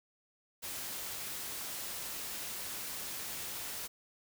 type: noise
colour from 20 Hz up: white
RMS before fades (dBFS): -41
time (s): 0.62-3.88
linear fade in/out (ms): 20
effects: none